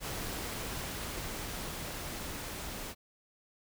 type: noise with level ramp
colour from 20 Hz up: pink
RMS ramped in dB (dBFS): -38 to -41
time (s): 0-2.95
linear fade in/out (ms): 50
effects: none